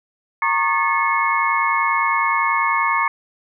sine tone cluster, 925 / 1096 / 1206 / 1736 / 2179 Hz, A#5 / C#6 / D6 / A6 / C#7, -14 / -20 / +46 / -24 / -30 cents, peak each -22 / -20 / -25 / -26 / -21 dBFS, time 0.42-3.08 s, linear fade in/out 2 ms, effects none

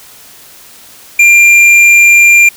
triangle tone with tanh clipping, 2387 Hz, D7, 28 cents sharp, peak -3 dBFS, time 1.19-2.49 s, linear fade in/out 5 ms, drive 13 dB, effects white hiss -36 dBFS RMS until 2.56 s

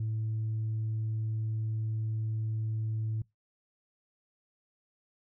sine tone, 110 Hz, A2, in tune, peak -28 dBFS, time 0-3.22 s, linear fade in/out 5 ms, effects noise-tail reverb RT60 0.2 s tail -25 dB re dry + tanh soft clip ceiling -27 dBFS

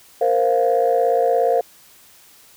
sine chord, Bb suspended second, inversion none, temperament equal, 466.2 / 523.3 / 698.5 Hz, Bb4 / C5 / F5, 0 / 0 / 0 cents, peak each -18 dBFS, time 0.21-1.61 s, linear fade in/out 5 ms, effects tanh soft clip ceiling -7 dBFS + white hiss -49 dBFS RMS until 2.56 s

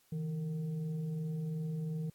sine tone with frequency modulation, 160.4 Hz, E3, 47 cents flat, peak -34 dBFS, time 0.12-2.1 s, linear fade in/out 5 ms, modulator 298 Hz, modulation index 0.37, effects white hiss -69 dBFS RMS until 2.14 s + AAC 64 kbps

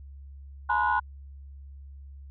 sine tone cluster, 846 / 956 / 1032 / 1462 Hz, G#5 / A#5 / C6 / F#6, +32 / +43 / -24 / -21 cents, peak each -27 dBFS, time 0.69-1 s, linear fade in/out 10 ms, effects tanh soft clip ceiling -14 dBFS + added 69 Hz sine -42 dBFS peak until 2.3 s

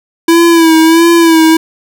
square tone with vibrato, 329.6 Hz, E4, in tune, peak -4 dBFS, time 0.28-1.57 s, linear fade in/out 5 ms, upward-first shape sine, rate 1.5 Hz, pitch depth 51 cents each way, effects none

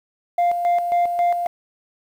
sine tone with tremolo, 698.5 Hz, F5, in tune, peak -12 dBFS, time 0.38-1.47 s, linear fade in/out 5 ms, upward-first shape square, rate 3.7 Hz, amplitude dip 60%, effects tanh soft clip ceiling -14 dBFS + 8-bit

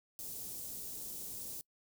white band-stop noise, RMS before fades -44 dBFS, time 0.19-1.61 s, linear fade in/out 0 ms, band 420 to 6700 Hz, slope 12 dB/octave, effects noise-tail reverb RT60 0.1 s tail -25 dB re dry

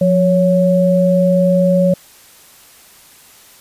sine tone pair together, 177.84 / 557 Hz, F3 / C#5, +32 / +8 cents, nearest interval octave + minor sixth, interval 1976 cents, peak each -12 dBFS, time 0.01-1.94 s, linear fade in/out 5 ms, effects white hiss -44 dBFS RMS until 3.6 s + resampled to 32000 Hz

